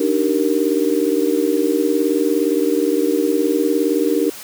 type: chord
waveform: sine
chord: Eb major seventh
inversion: third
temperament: just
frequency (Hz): 291.7 / 311.1 / 388.9 / 466.7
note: D4 / Eb4 / G4 / Bb4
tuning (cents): -12 / 0 / -14 / +2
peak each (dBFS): -20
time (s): 0-4.3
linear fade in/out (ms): 5
effects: white hiss -35 dBFS RMS until 4.43 s + high-pass 100 Hz 12 dB/octave